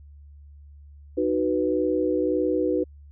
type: chord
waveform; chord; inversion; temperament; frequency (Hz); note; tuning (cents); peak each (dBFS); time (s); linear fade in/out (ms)
sine; B major; first; just; 308.7 / 370.4 / 493.9; D#4 / F#4 / B4; -14 / +2 / 0; -25; 1.17-2.84; 10
effects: added 72 Hz sine -44 dBFS peak until 3.11 s